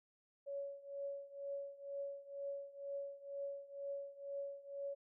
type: tone with tremolo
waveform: sine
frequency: 560 Hz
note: C#5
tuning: 18 cents sharp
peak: -39 dBFS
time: 0.46-4.95 s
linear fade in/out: 20 ms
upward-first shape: triangle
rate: 2.1 Hz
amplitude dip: 90%
effects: none